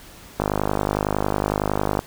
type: click train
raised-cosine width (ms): 1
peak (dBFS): -6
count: 82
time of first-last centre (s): 0.4-1.991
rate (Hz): 50.9
effects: pink hiss -44 dBFS RMS until 2.06 s